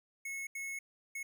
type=tone bursts at uneven times; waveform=square; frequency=2187 Hz; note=C#7; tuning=24 cents flat; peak=-39 dBFS; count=3; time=0.25-0.47 / 0.55-0.79 / 1.15-1.23 s; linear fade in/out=5 ms; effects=none